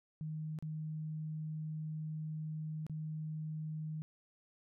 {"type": "tone with dropouts", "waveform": "sine", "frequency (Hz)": 155.56, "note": "D#3", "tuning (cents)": 0, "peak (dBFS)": -38, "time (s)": [0.21, 4.02], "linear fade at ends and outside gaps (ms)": 0, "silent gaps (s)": [[0.588, 0.625], [2.866, 2.897]], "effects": []}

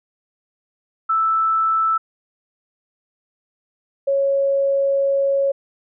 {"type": "tone pair in turn", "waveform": "sine", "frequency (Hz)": [1318.5, 552], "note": ["E6", "C#5"], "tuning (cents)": [0, -7], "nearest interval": "octave + minor third", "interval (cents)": 1507, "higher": "first", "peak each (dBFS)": -15, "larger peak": "neither", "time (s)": [[1.09, 1.98], [4.07, 5.52]], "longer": "second", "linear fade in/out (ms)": 10, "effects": []}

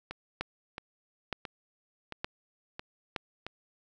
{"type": "two click trains", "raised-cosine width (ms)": 0.3, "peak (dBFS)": [-22, -16], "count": [6, 4], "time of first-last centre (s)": [[0.11, 3.466], [0.41, 3.162]], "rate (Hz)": [1.49, 1.09], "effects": []}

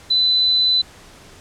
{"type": "tone", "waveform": "sine", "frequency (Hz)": 4008, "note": "B7", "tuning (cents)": 25, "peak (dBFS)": -13, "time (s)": [0.1, 0.82], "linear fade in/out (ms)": 10, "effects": ["pink hiss -44 dBFS RMS until 1.4 s", "low-pass 9000 Hz 12 dB/octave"]}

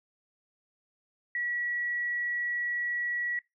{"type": "tone", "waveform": "sine", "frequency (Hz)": 1931, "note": "B6", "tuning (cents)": -39, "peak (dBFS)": -29, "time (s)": [1.35, 3.39], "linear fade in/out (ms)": 2, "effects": ["noise-tail reverb RT60 0.2 s tail -22 dB re dry"]}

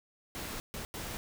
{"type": "noise bursts at uneven times", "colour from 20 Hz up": "pink", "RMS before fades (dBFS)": -40, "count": 3, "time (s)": [[0.35, 0.6], [0.74, 0.85], [0.94, 1.17]], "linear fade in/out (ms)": 0, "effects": []}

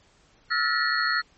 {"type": "tone cluster", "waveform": "sine", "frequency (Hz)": [1310, 1422, 1767, 1912, 4321], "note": ["E6", "F6", "A6", "A#6", "C#8"], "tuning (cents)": [-11, 31, 7, 43, -45], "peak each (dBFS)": -28, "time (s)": [0.5, 1.22], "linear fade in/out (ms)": 20, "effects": ["pink hiss -60 dBFS RMS until 1.37 s", "MP3 32 kbps"]}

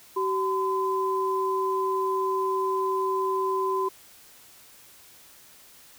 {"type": "tone pair together", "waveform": "sine", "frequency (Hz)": [381.5, 1018], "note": ["G4", "C6"], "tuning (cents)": [-47, -48], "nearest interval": "octave + perfect fourth", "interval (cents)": 1699, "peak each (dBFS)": -26, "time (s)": [0.16, 3.89], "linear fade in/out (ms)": 10, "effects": ["white hiss -52 dBFS RMS until 5.98 s"]}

